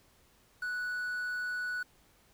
triangle tone with quantisation, 1477 Hz, F#6, 3 cents flat, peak -31 dBFS, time 0.62-1.83 s, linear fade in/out 5 ms, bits 9, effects pink hiss -65 dBFS RMS until 2.33 s

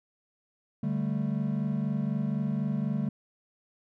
triangle chord, D suspended fourth, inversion none, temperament equal, 146.83 / 196 / 220 Hz, D3 / G3 / A3, 0 / 0 / 0 cents, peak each -29 dBFS, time 0.83-3.09 s, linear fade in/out 5 ms, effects tanh soft clip ceiling -16 dBFS

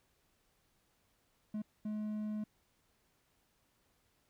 triangle tone bursts at uneven times, 212.7 Hz, G#3, 42 cents sharp, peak -34 dBFS, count 2, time 1.54-1.62 / 1.85-2.44 s, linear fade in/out 5 ms, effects pink hiss -75 dBFS RMS until 4.29 s

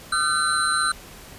sine tone cluster, 1221 / 1364 / 1520 / 4054 / 8760 Hz, D#6 / F6 / F#6 / B7 / C#9, -33 / -41 / +46 / +45 / -22 cents, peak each -27 / -24 / -24 / -27 / -28 dBFS, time 0.12-0.92 s, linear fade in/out 5 ms, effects pink hiss -43 dBFS RMS until 1.38 s + resampled to 32000 Hz

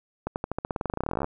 accelerating click train, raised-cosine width 1 ms, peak -14 dBFS, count 26, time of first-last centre 0.27-1.244 s, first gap 89 ms, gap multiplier 0.92, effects none

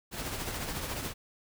pink noise with tremolo, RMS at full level -34 dBFS, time 0.11-1.14 s, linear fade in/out 50 ms, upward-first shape triangle, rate 14 Hz, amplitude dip 50%, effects none

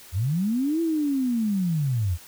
sine linear two-way sweep, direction up then down, 78.3 to 336.8 to 78.3 Hz, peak -21 dBFS, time 0.12-2.18 s, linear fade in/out 50 ms, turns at 0.81 s, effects white hiss -47 dBFS RMS until 2.27 s

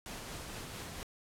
pink noise with tremolo, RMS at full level -43 dBFS, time 0.06-1.03 s, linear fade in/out 0 ms, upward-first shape sine, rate 4.4 Hz, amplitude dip 25%, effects low-pass 12000 Hz 12 dB/octave

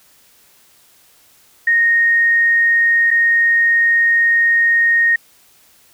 sine tone with dropouts, 1858 Hz, A#6, 6 cents flat, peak -10 dBFS, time 1.67-5.16 s, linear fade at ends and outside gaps 5 ms, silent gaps 3.106-3.111 s, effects white hiss -51 dBFS RMS until 5.93 s

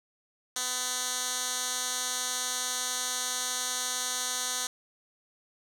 10% pulse tone with band-pass filter, 251.4 Hz, B3, 31 cents sharp, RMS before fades -32 dBFS, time 0.56-4.67 s, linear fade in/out 2 ms, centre 6900 Hz, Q 1.4, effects none

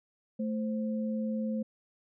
sine tone pair together, 220 / 523.3 Hz, A3 / C5, 0 / 0 cents, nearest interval octave + minor third, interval 1500 cents, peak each -30 / -38 dBFS, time 0.39-1.63 s, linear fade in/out 10 ms, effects none

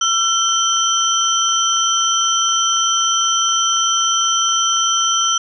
sine tone cluster, 1352 / 3123 / 5920 Hz, E6 / G7 / F#8, +43 / -7 / 0 cents, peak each -18 dBFS, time 0.01-5.38 s, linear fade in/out 5 ms, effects none

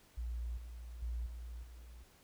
sine tone with level steps, 58.9 Hz, A#1, 19 cents sharp, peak -37 / -45 / -36 / -43 / -50 dBFS, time 0.17-2.04 s, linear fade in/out 10 ms, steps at 0.57 / 1.02 / 1.26 / 1.63 s, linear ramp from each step 5 ms, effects pink hiss -65 dBFS RMS until 2.23 s

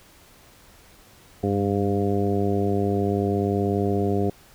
harmonic tone with a mistuned harmonic, 100.5 Hz, G2, 44 cents sharp, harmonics 1 / 2 / 3 / 4 / 5 / 6 / 7, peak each -26 / -26 / -28 / -25 / -32 / -37 / -31 dBFS, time 1.43-4.3 s, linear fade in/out 5 ms, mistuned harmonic 1, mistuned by -51 cents, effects pink hiss -52 dBFS RMS until 4.54 s

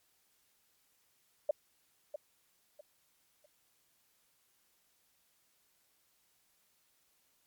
sine tone with echo, 594 Hz, D5, 20 cents sharp, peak -25 dBFS, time 1.49-1.51 s, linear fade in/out 5 ms, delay 650 ms, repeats 3, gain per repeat -11 dB, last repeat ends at 3.46 s, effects white hiss -73 dBFS RMS until 7.46 s + MP3 96 kbps

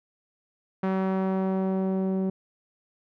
sawtooth tone with low-pass filter sweep, 190 Hz, F#3, 46 cents sharp, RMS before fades -26 dBFS, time 0.83-2.3 s, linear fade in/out 5 ms, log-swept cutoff 1500 to 420 Hz, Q 0.87, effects none

